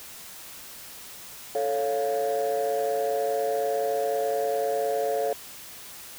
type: chord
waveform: sine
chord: A augmented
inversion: none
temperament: equal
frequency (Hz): 440 / 554.4 / 698.5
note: A4 / C#5 / E#5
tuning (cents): 0 / 0 / 0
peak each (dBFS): -26 / -26 / -27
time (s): 1.55-5.33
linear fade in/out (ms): 2
effects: tanh soft clip ceiling -19 dBFS + white hiss -43 dBFS RMS until 6.18 s